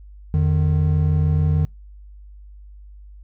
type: tone pair together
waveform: triangle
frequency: 85.2 / 151.93 Hz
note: F2 / D#3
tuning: -42 / -41 cents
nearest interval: minor seventh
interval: 1001 cents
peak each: -16 dBFS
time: 0.34-1.65 s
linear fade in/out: 0 ms
effects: noise-tail reverb RT60 0.2 s tail -26 dB re dry + added 50 Hz sine -39 dBFS peak until 3.23 s